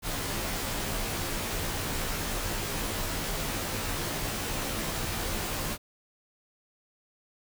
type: noise with comb filter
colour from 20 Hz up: pink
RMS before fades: -32 dBFS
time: 0.02-5.78 s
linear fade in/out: 50 ms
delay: 16 ms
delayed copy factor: -0.9
effects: none